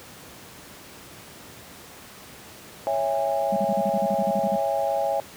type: chord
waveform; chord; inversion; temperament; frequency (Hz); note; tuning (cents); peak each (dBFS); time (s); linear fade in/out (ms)
sine; C# minor; none; equal with one note detuned; 554.4 / 659.3 / 816.3; C#5 / E5 / G#5; 0 / 0 / -30; -26; 2.87-5.2; 0
type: tone bursts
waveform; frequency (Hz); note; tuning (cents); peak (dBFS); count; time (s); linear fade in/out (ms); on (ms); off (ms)
sine; 200.4; G3; +38; -24; 13; 3.52-4.56; 5; 44; 39
effects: pink hiss -44 dBFS RMS until 5.36 s + high-pass 100 Hz 12 dB/octave